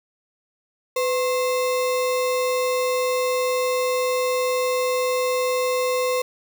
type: tone with sample-and-hold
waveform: sine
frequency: 503 Hz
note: B4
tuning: 32 cents sharp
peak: -19 dBFS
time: 0.96-6.22 s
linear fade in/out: 5 ms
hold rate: 1575 Hz
effects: none